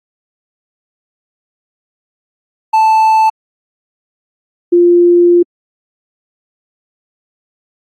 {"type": "tone pair in turn", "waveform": ["triangle", "sine"], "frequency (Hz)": [879, 348.8], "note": ["A5", "F4"], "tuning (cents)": [-2, -2], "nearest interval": "octave + major third", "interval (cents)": 1600, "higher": "first", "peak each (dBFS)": -4, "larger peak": "neither", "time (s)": [[2.73, 3.3], [4.72, 5.43]], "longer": "second", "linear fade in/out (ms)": 10, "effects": ["AAC 64 kbps"]}